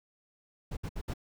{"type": "noise bursts", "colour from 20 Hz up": "brown", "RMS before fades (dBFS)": -35, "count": 4, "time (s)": [0.71, 1.138], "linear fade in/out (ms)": 10, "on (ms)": 59, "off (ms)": 64, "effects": []}